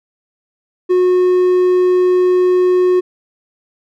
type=tone; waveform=triangle; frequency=363.9 Hz; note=F#4; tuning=29 cents flat; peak=-7 dBFS; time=0.89-3.01 s; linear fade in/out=20 ms; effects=none